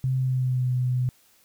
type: tone with pitch glide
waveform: sine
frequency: 130.5 to 125.91 Hz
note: C3 to B2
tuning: -4 to +34 cents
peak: -21 dBFS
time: 0.04-1.09 s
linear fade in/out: 0 ms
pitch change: -62 cents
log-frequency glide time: 0.15-0.7 s
effects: white hiss -60 dBFS RMS until 1.44 s